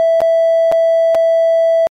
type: tone with dropouts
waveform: triangle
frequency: 659.3 Hz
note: E5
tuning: in tune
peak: -5 dBFS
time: 0-1.87 s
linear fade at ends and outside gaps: 0 ms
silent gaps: 0.205-0.217 / 0.716-0.723 / 1.147-1.151 s
effects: tanh soft clip ceiling -5 dBFS + MP3 96 kbps